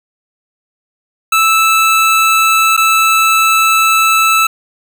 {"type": "tone with dropouts", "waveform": "25% pulse", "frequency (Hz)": 1315, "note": "E6", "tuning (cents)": -5, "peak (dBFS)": -4, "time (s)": [1.32, 4.47], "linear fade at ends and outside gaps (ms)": 5, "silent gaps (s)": [2.767, 2.775], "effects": []}